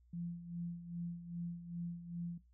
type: tone with tremolo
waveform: sine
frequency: 171.8 Hz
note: F3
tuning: 28 cents flat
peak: -38 dBFS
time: 0.13-2.38 s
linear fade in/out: 5 ms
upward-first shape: sine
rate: 2.5 Hz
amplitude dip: 70%
effects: noise-tail reverb RT60 0.2 s tail -17 dB re dry + added 60 Hz sine -64 dBFS peak until 2.53 s